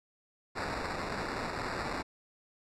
violet noise with sample-and-hold, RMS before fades -36 dBFS, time 0.55-2.03 s, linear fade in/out 20 ms, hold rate 3150 Hz, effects low-pass 6000 Hz 12 dB/octave

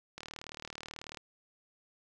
click train, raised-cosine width 0.2 ms, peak -25 dBFS, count 39, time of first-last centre 0.18-1.172 s, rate 38.3 Hz, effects none

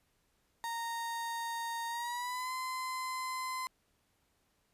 35% pulse tone with pitch glide, 927 to 1028.6 Hz, A#5 to C6, -10 to -30 cents, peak -34 dBFS, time 0.64-3.67 s, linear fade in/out 0 ms, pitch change +180 cents, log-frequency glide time 1.88-2.53 s, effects pink hiss -75 dBFS RMS until 4.73 s + resampled to 32000 Hz

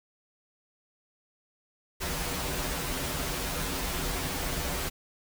pink noise with comb filter, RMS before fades -32 dBFS, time 2-4.9 s, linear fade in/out 20 ms, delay 9.3 ms, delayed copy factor -0.85, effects none

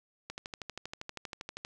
click train, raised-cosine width 0.2 ms, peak -22 dBFS, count 18, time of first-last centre 0.3-1.649 s, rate 12.6 Hz, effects none

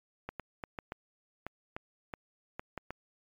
clicks, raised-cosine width 0.5 ms, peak -23 dBFS, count 11, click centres 0.29 / 0.397 / 0.638 / 0.788 / 0.921 / 1.466 / 1.765 / 2.138 / 2.595 / 2.777 / 2.906 s, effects MP3 96 kbps

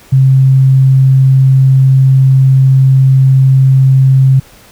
sine tone, 133.1 Hz, C3, 30 cents sharp, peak -3 dBFS, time 0.12-4.4 s, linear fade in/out 10 ms, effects pink hiss -40 dBFS RMS until 4.71 s

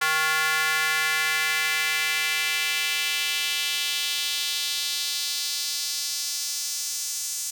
square tone with high-pass filter sweep, 156.7 Hz, D#3, 13 cents sharp, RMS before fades -26 dBFS, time 0.01-7.51 s, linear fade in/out 10 ms, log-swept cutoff 1400 to 6700 Hz, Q 2, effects none

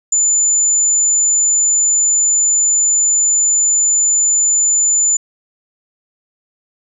sine tone, 7040 Hz, A8, in tune, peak -10 dBFS, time 0.12-5.17 s, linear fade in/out 5 ms, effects none

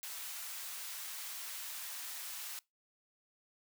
white high-pass noise, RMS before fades -44 dBFS, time 0.03-2.59 s, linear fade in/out 0 ms, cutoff 960 Hz, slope 12 dB/octave, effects noise-tail reverb RT60 0.2 s tail -23 dB re dry

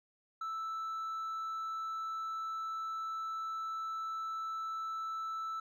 sine tone with hard clipping, 1318.5 Hz, E6, in tune, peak -37 dBFS, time 0.41-5.6 s, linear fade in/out 5 ms, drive 2 dB, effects none

